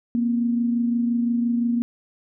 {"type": "tone pair together", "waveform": "sine", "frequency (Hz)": [235.8, 261.6], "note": ["A#3", "C4"], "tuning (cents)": [20, 0], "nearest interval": "major second", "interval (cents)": 180, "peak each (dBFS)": [-19, -31], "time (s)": [0.15, 1.82], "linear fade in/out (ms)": 0, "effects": []}